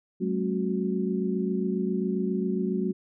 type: tone cluster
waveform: sine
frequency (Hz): 189 / 216.4 / 270.3 / 367.1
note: F#3 / A3 / C#4 / F#4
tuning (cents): +37 / -29 / -44 / -14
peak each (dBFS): -28 / -30 / -35 / -30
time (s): 0.2-2.93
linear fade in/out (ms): 20
effects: none